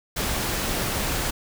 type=noise; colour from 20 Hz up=pink; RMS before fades=-26 dBFS; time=0.16-1.31 s; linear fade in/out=10 ms; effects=none